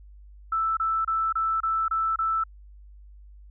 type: tone bursts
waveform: sine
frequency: 1321 Hz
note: E6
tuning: 3 cents sharp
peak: -22 dBFS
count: 7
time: 0.52-2.438 s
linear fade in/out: 5 ms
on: 250 ms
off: 28 ms
effects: added 50 Hz sine -45 dBFS peak until 3.5 s